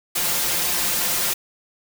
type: noise with comb filter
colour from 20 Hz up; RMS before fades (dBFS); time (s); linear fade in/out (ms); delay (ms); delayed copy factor
white; -22; 0.15-1.34; 10; 5.7; +0.75
effects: none